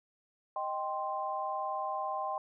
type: chord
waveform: sine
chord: C minor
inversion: first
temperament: equal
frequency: 622.3 / 784 / 1046.5 Hz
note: Eb5 / G5 / C6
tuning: 0 / 0 / 0 cents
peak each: -39 / -36 / -36 dBFS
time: 0.56-2.38 s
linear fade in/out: 2 ms
effects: none